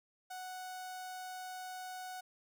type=tone with notch filter; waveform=sawtooth; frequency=740 Hz; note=F#5; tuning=in tune; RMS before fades=-45 dBFS; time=0.3-2.21 s; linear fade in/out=10 ms; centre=2500 Hz; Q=1.8; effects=none